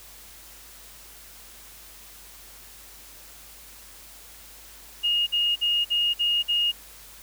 sine tone bursts, 2855 Hz, F7, 37 cents sharp, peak -20 dBFS, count 6, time 5.03-6.72 s, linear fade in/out 20 ms, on 240 ms, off 50 ms, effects added 50 Hz sine -54 dBFS peak until 7.22 s + white hiss -47 dBFS RMS until 7.22 s

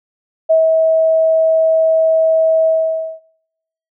sine tone with ADSR envelope, 644 Hz, E5, 41 cents flat, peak -7 dBFS, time 0.49-3.2 s, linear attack 17 ms, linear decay 200 ms, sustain -2 dB, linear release 530 ms, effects noise-tail reverb RT60 0.8 s tail -19 dB re dry

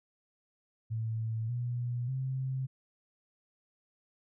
sine tone with pitch steps, 112 / 121.43 / 131.66 Hz, A2 / B2 / C3, +31 / -29 / +11 cents, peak -31 dBFS, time 0.9-2.67 s, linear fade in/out 20 ms, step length 590 ms, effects none

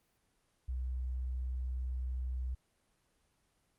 sine tone, 63.1 Hz, B1, 38 cents sharp, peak -34 dBFS, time 0.68-2.55 s, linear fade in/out 10 ms, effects pink hiss -75 dBFS RMS until 3.78 s + Opus 24 kbps

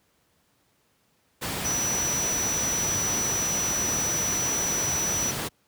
sine tone in noise, 5910 Hz, F#8, 3 cents flat, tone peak -25 dBFS, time 1.64-5.32 s, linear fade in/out 20 ms, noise pink, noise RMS -30 dBFS, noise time 1.41-5.49 s, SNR +2 dB, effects pink hiss -67 dBFS RMS until 5.67 s + high-pass 80 Hz 12 dB/octave

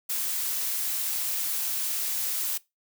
blue noise, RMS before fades -29 dBFS, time 0.09-2.58 s, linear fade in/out 10 ms, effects noise-tail reverb RT60 0.2 s tail -20 dB re dry

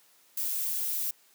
violet noise, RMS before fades -31 dBFS, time 0.37-1.11 s, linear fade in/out 5 ms, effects white hiss -62 dBFS RMS until 1.34 s + high-pass 200 Hz 12 dB/octave

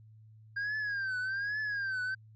triangle tone with vibrato, 1605 Hz, G6, 40 cents sharp, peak -30 dBFS, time 0.56-2.15 s, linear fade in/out 10 ms, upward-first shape triangle, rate 1.2 Hz, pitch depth 140 cents each way, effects added 109 Hz sine -53 dBFS peak until 2.35 s + resampled to 16000 Hz

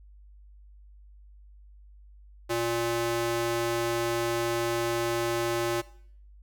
square tone with high-pass filter, 117 Hz, A#2, 7 cents sharp, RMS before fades -28 dBFS, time 2.49-5.82 s, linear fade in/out 20 ms, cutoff 350 Hz, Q 1.2, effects noise-tail reverb RT60 0.6 s tail -19 dB re dry + added 50 Hz sine -49 dBFS peak until 6.42 s

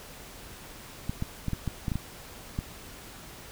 clicks, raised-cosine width 5 ms, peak -17 dBFS, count 9, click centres 1.095 / 1.224 / 1.483 / 1.533 / 1.677 / 1.882 / 1.918 / 1.956 / 2.589 s, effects pink hiss -46 dBFS RMS until 3.51 s

